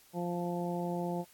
harmonic tone, 174.61 Hz, F3, in tune, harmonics 1 / 2 / 3 / 4 / 5, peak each -35 / -38 / -40 / -41 / -42 dBFS, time 0.13-1.25 s, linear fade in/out 50 ms, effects white hiss -61 dBFS RMS until 1.33 s + AAC 64 kbps

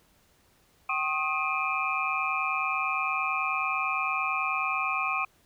sine tone cluster, 768 / 1080 / 1250 / 2402 / 2551 Hz, G5 / C#6 / D#6 / D7 / D#7, -36 / -45 / +8 / +38 / +43 cents, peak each -35 / -31 / -32 / -31 / -34 dBFS, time 0.89-5.25 s, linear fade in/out 5 ms, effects pink hiss -64 dBFS RMS until 5.45 s

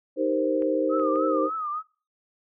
sine chord, C minor seventh, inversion first, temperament equal, 311.1 / 392 / 466.2 / 523.3 Hz, Eb4 / G4 / Bb4 / C5, 0 / 0 / 0 / 0 cents, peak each -26 / -30 / -29 / -25 dBFS, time 0.16-1.5 s, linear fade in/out 50 ms
clicks, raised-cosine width 0.5 ms, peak -31 dBFS, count 3, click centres 0.622 / 0.996 / 1.158 s
sine tone with vibrato, 1244.5 Hz, D#6, in tune, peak -27 dBFS, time 0.89-1.83 s, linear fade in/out 50 ms, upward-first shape triangle, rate 3.4 Hz, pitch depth 110 cents each way
effects noise-tail reverb RT60 0.4 s tail -26 dB re dry

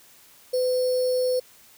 sine tone with sample-and-hold, 505 Hz, B4, 39 cents sharp, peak -20 dBFS, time 0.53-1.4 s, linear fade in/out 10 ms, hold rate 4900 Hz, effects white hiss -53 dBFS RMS until 1.77 s

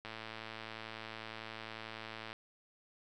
click train, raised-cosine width 0.3 ms, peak -28 dBFS, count 254, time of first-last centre 0.05-2.329 s, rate 111 Hz, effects none

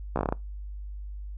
slowing click train, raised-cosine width 1 ms, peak -12 dBFS, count 8, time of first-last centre 0.16-0.325 s, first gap 14 ms, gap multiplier 1.17, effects noise-tail reverb RT60 0.2 s tail -23 dB re dry + added 50 Hz sine -35 dBFS peak until 1.37 s

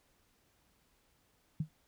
sine tone with exponential decay, 155.56 Hz, D#3, in tune, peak -27 dBFS, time 1.6-1.69 s, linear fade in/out 5 ms, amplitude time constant 19 ms, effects pink hiss -72 dBFS RMS until 1.87 s

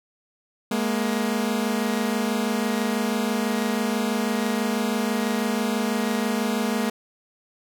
sawtooth tone pair together, 210 / 236.1 Hz, G#3 / A#3, +19 / +22 cents, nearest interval major second, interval 203 cents, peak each -21 dBFS, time 0.71-6.9 s, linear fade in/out 5 ms, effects none

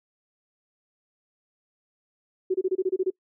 sine tone bursts, 374.1 Hz, F#4, 19 cents sharp, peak -20 dBFS, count 9, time 2.5-3.104 s, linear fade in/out 10 ms, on 44 ms, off 26 ms, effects noise-tail reverb RT60 0.1 s tail -24 dB re dry

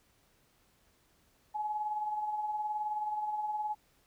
sine tone with tremolo, 847 Hz, G#5, 34 cents sharp, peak -30 dBFS, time 1.54-3.75 s, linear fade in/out 20 ms, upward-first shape sine, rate 19 Hz, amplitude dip 45%, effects pink hiss -69 dBFS RMS until 4.06 s

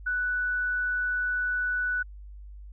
sine tone, 1484 Hz, F#6, 5 cents sharp, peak -25 dBFS, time 0.06-2.03 s, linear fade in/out 10 ms, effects added 50 Hz sine -41 dBFS peak until 2.72 s

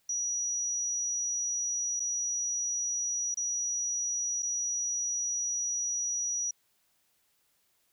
sine tone with dropouts, 5820 Hz, F#8, 29 cents flat, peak -29 dBFS, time 0.09-6.51 s, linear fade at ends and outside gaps 5 ms, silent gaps 1.997-2.001 / 3.344-3.371 / 4.424-4.428 s, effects white hiss -72 dBFS RMS until 7.92 s

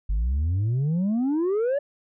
sine exponential sweep, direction up, 47 to 587.3 Hz, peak -18 dBFS, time 0.09-1.79 s, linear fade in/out 10 ms, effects tanh soft clip ceiling -20 dBFS

